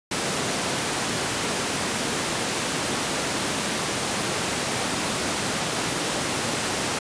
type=high-pass noise; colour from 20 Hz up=pink; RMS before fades=-26 dBFS; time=0.11-6.99 s; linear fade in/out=5 ms; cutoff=160 Hz; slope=12 dB/octave; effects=resampled to 22050 Hz